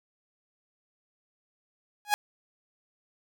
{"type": "tone with exponential growth", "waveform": "sawtooth", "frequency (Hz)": 830.6, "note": "G#5", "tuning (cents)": 0, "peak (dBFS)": -14, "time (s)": [2.05, 2.14], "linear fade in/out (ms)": 0, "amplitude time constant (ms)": 19, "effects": []}